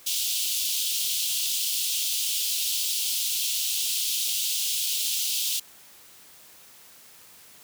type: high-pass noise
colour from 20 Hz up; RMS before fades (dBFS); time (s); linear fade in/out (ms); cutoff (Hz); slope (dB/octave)
pink; -27; 0.06-5.6; 10; 2900; 48
effects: white hiss -51 dBFS RMS until 7.63 s + high-pass 60 Hz 12 dB/octave